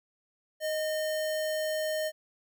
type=tone with sample-and-hold; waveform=sine; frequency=622.3 Hz; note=D#5; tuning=in tune; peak=-28 dBFS; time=0.6-2.12 s; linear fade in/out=50 ms; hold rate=2450 Hz; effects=none